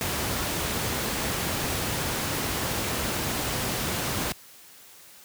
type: noise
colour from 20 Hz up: pink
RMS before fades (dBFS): -28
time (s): 0.01-4.32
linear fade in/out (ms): 0
effects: white hiss -50 dBFS RMS until 5.24 s + high-pass 60 Hz 12 dB/octave